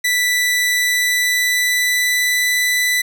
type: tone with pitch glide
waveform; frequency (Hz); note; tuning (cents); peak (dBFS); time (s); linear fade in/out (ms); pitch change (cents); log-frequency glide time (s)
sawtooth; 1975.5 to 1986.9; B6 to B6; 0 to +10; -11; 0.04-3.02; 10; +10; 0.69-2.54
effects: none